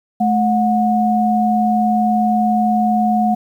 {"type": "tone pair together", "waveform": "sine", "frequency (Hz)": [216.1, 727.4], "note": ["A3", "F#5"], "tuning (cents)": [-31, -30], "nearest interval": "octave + major sixth", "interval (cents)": 2101, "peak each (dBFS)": -15, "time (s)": [0.2, 3.35], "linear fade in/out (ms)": 10, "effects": ["8-bit"]}